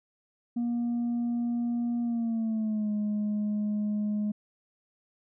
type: tone with pitch glide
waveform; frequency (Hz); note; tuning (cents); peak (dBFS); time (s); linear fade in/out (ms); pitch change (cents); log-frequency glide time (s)
sine; 237.8 to 209.4; A#3 to G#3; +35 to +15; -24; 0.56-4.32; 10; -220; 2.02-2.91
effects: tanh soft clip ceiling -25 dBFS